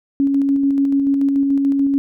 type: tone with tremolo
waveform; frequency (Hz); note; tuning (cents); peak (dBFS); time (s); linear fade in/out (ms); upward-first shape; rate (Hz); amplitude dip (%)
sine; 277.2; C#4; 0; -12; 0.2-1.98; 0; square; 6.9; 25
effects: none